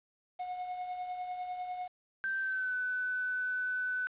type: tone with tremolo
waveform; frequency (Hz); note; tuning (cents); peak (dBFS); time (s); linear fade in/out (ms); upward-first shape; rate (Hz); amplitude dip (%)
triangle; 727; F#5; -31; -32; 0.39-1.88; 10; triangle; 10; 50
type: tone with pitch glide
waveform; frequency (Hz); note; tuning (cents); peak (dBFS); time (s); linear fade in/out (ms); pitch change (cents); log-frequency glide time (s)
sine; 1561 to 1501.7; G6 to F#6; -8 to +25; -31; 2.24-4.07; 0; -67; 2.4-2.73
effects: resampled to 8000 Hz + 10-bit